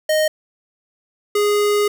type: tone pair in turn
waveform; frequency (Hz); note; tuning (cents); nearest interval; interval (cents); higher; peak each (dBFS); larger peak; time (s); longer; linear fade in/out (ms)
square; 620 / 413.8; D#5 / G#4; -6 / -6; perfect fifth; 700; first; -15 / -15; neither; 0.09-0.28 / 1.35-1.88; second; 5
effects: none